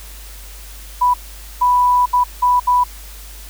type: tone bursts at uneven times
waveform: sine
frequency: 987.8 Hz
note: B5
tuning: in tune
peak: -10 dBFS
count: 5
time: 1.01-1.14 / 1.61-2.06 / 2.13-2.24 / 2.42-2.6 / 2.67-2.84 s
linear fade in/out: 10 ms
effects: added 50 Hz sine -34 dBFS peak until 3.49 s + white hiss -39 dBFS RMS until 3.49 s